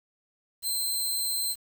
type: tone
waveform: 10% pulse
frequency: 4112 Hz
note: C8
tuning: 31 cents flat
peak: -20 dBFS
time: 0.62-1.56 s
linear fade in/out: 50 ms
effects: 8-bit

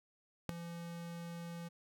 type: tone with ADSR envelope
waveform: square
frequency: 170 Hz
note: F3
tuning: 46 cents flat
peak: -29 dBFS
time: 0.49-1.69 s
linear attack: 3 ms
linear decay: 4 ms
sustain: -15 dB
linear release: 17 ms
effects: none

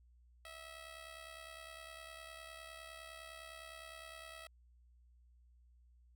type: tone with amplitude modulation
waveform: 10% pulse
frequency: 650 Hz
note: E5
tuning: 24 cents flat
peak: -39 dBFS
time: 0.45-4.47 s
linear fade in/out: 2 ms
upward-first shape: sine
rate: 69.8 Hz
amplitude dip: 60%
effects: added 60 Hz sine -63 dBFS peak until 6.15 s

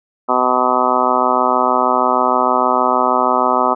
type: harmonic tone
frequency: 126.4 Hz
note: B2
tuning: 41 cents sharp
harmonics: 2 / 3 / 4 / 5 / 6 / 7 / 8 / 9 / 10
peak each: -23 / -23 / -24 / -20 / -20 / -20 / -19 / -20 / -19 dBFS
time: 0.28-3.75 s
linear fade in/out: 20 ms
effects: none

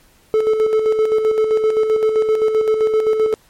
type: tone with tremolo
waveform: triangle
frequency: 435.8 Hz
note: A4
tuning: 17 cents flat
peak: -9 dBFS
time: 0.34-3.34 s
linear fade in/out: 0 ms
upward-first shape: square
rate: 7.7 Hz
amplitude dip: 45%
effects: pink hiss -53 dBFS RMS until 3.49 s + MP3 64 kbps

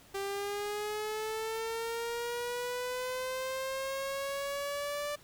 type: linear sweep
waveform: sawtooth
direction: up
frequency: 392 to 588 Hz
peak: -30 dBFS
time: 0.14-5.16 s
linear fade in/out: 10 ms
effects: pink hiss -58 dBFS RMS until 5.23 s

